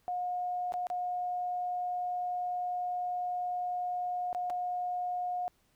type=tone with dropouts; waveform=sine; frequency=719 Hz; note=F#5; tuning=50 cents flat; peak=-31 dBFS; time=0.08-5.48 s; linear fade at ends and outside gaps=0 ms; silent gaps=0.722-0.739 / 0.869-0.901 / 4.329-4.348 / 4.499-4.503 s; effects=pink hiss -71 dBFS RMS until 5.75 s